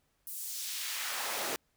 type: noise with high-pass filter sweep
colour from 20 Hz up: pink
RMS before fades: -37 dBFS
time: 0.27-1.56 s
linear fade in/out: 0 ms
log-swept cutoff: 12000 to 340 Hz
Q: 0.9
effects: pink hiss -75 dBFS RMS until 1.76 s